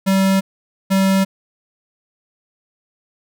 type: tone pair in turn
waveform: square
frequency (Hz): 192.7 / 192.7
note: G3 / G3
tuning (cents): -29 / -29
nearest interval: unison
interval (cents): 0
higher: neither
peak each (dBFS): -13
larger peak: neither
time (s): 0.06-0.41 / 0.9-1.25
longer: neither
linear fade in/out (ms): 20
effects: none